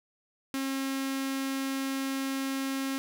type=tone with notch filter; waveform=sawtooth; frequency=270 Hz; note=C#4; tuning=45 cents flat; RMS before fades=-32 dBFS; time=0.54-2.98 s; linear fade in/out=0 ms; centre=660 Hz; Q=1; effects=none